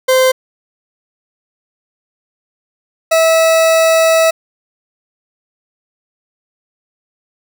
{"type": "tone pair in turn", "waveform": "40% pulse", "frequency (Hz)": [518, 650], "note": ["C5", "E5"], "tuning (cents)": [-17, -24], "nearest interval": "major third", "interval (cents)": 393, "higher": "second", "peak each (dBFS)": -7, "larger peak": "neither", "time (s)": [[0.08, 0.32], [3.11, 4.31]], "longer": "second", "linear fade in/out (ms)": 10, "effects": []}